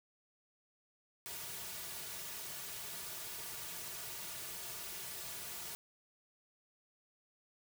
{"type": "noise with comb filter", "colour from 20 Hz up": "white", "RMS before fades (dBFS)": -45, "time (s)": [1.26, 5.75], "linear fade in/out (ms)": 0, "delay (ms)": 3.8, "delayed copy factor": -0.75, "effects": []}